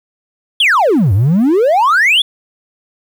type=exponential two-way sweep; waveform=triangle; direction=down then up; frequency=3527 to 89.9 to 3527 Hz; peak=-5 dBFS; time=0.6-2.22 s; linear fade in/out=5 ms; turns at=1.13 s; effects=tanh soft clip ceiling -2 dBFS + 7-bit